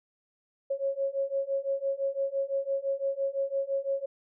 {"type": "beating tone pair", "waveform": "sine", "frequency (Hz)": [545, 550.9], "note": ["C#5", "C#5"], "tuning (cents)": [-29, -11], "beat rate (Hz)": 5.9, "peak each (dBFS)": [-31, -30], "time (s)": [0.7, 4.06], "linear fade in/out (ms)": 10, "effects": []}